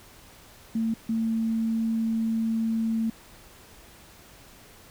sine tone pair in turn, 224.9 / 224.9 Hz, A3 / A3, +38 / +38 cents, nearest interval unison, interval 0 cents, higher neither, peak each -23 dBFS, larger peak neither, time 0.75-0.94 / 1.09-3.1 s, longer second, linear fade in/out 5 ms, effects pink hiss -51 dBFS RMS until 4.9 s

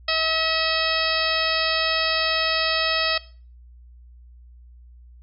harmonic tone, 643 Hz, E5, 43 cents flat, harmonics 1 / 2 / 3 / 4 / 5 / 6 / 7 / 8, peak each -28 / -28 / -28 / -28 / -28 / -28 / -28 / -28 dBFS, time 0.08-3.18 s, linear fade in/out 5 ms, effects noise-tail reverb RT60 0.4 s tail -19 dB re dry + added 60 Hz sine -44 dBFS peak until 5.22 s

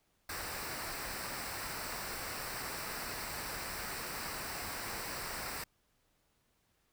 pink noise with comb filter, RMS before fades -41 dBFS, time 0.29-5.64 s, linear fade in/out 5 ms, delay 0.3 ms, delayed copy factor -0.6, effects pink hiss -75 dBFS RMS until 6.92 s

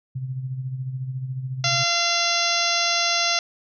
sine tone with tremolo, 130.2 Hz, C3, 8 cents flat, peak -24 dBFS, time 0.15-1.84 s, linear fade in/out 10 ms, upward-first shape sine, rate 14 Hz, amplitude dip 55%
harmonic tone, 687 Hz, F5, 29 cents flat, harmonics 1 / 2 / 3 / 4 / 5 / 6 / 7 / 8 / 9, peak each -28 / -28 / -28 / -28 / -28 / -28 / -28 / -28 / -28 dBFS, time 1.64-3.39 s, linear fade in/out 2 ms
effects none

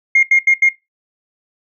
sine tone bursts at uneven times, 2133 Hz, C7, 33 cents sharp, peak -6 dBFS, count 4, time 0.15-0.23 / 0.31-0.39 / 0.47-0.54 / 0.62-0.69 s, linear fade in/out 5 ms, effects noise-tail reverb RT60 0.2 s tail -19 dB re dry + tanh soft clip ceiling -3 dBFS

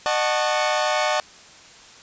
sawtooth chord, D# half-diminished seventh, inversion none, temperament equal with one note detuned, 609.1 / 740 / 880 / 1108.7 Hz, D#5 / F#5 / A5 / C#6, -37 / 0 / 0 / 0 cents, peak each -19 / -21 / -23 / -24 dBFS, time 0.06-1.2 s, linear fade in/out 0 ms, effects white hiss -46 dBFS RMS until 2.02 s + resampled to 16000 Hz

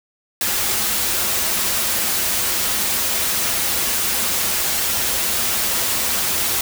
white noise with comb filter, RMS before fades -20 dBFS, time 0.41-6.61 s, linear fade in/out 2 ms, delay 6.8 ms, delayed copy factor -0.5, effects none

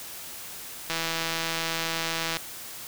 click train, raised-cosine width 0.2 ms, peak -11 dBFS, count 242, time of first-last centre 0.9-2.37 s, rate 164 Hz, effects white hiss -40 dBFS RMS until 2.87 s

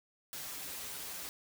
white noise with comb filter, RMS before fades -43 dBFS, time 0.33-1.29 s, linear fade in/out 0 ms, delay 8.5 ms, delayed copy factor -0.55, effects none

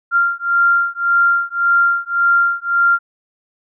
sine beating tone pair, 1388 / 1389.8 Hz, F6 / F6, -11 / -9 cents, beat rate 1.8 Hz, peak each -15 dBFS, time 0.11-2.99 s, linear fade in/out 50 ms, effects none

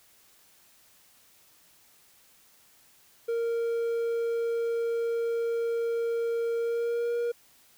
triangle tone with pitch glide, 464.2 to 473.7 Hz, A#4 to A#4, -7 to +28 cents, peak -24 dBFS, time 3.28-7.32 s, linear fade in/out 10 ms, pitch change +35 cents, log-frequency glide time 6.58-7.16 s, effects white hiss -60 dBFS RMS until 7.77 s

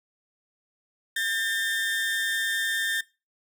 30% pulse tone pair together, 1608 / 1804.9 Hz, G6 / A6, +44 / +44 cents, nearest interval major second, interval 200 cents, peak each -30 / -24 dBFS, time 1.16-3.01 s, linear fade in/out 5 ms, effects noise-tail reverb RT60 0.3 s tail -22 dB re dry

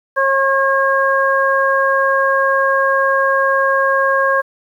harmonic tone, 542 Hz, C#5, 39 cents flat, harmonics 1 / 2 / 3, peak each -16 / -16 / -16 dBFS, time 0.16-4.42 s, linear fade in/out 20 ms, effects 8-bit

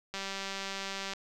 click train, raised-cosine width 0.2 ms, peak -20 dBFS, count 195, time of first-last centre 0.14-1.135 s, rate 195 Hz, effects none

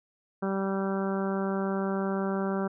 harmonic tone, 194.1 Hz, G3, 17 cents flat, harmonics 1 / 2 / 3 / 4 / 5 / 6 / 7 / 8, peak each -29 / -32 / -36 / -39 / -41 / -42 / -40 / -44 dBFS, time 0.42-2.68 s, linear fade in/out 10 ms, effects none

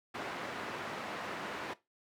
white band-pass noise, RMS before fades -41 dBFS, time 0.14-1.74 s, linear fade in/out 10 ms, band 160 to 1600 Hz, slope 12 dB/octave, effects noise-tail reverb RT60 0.2 s tail -17 dB re dry

